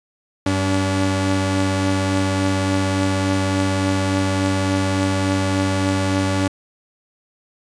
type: tone pair together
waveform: sawtooth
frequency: 96.6 / 286.3 Hz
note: G2 / D4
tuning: -25 / -44 cents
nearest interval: octave + perfect fifth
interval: 1881 cents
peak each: -16 dBFS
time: 0.46-6.48 s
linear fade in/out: 5 ms
effects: resampled to 22050 Hz